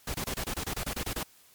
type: noise bursts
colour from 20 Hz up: pink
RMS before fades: -33 dBFS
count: 12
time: 0.07-1.232 s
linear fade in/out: 5 ms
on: 73 ms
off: 26 ms
effects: white hiss -59 dBFS RMS until 1.54 s + MP3 96 kbps